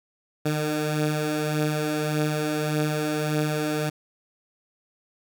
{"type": "beating tone pair", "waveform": "15% pulse", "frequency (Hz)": [150.6, 152.3], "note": ["D3", "D#3"], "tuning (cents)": [44, -37], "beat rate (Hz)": 1.7, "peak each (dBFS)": [-24, -18], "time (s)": [0.45, 3.9], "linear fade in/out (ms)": 10, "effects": []}